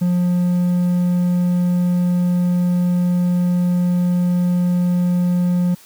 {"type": "tone", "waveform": "triangle", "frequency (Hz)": 177.6, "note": "F3", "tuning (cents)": 29, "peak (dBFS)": -12, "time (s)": [0.01, 5.75], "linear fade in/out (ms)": 10, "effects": ["white hiss -46 dBFS RMS until 5.85 s"]}